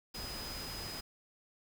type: tone in noise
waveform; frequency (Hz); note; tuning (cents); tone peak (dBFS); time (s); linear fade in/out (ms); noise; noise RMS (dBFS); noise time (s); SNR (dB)
sine; 5000; D#8; +8; -44; 0.14-1.01; 10; pink; -44; 0.14-1.01; -3
effects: none